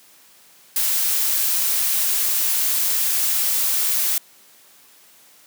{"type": "noise", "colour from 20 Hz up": "blue", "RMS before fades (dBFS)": -20, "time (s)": [0.76, 4.18], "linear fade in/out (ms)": 2, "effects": ["white hiss -51 dBFS RMS until 5.46 s", "high-pass 150 Hz 12 dB/octave"]}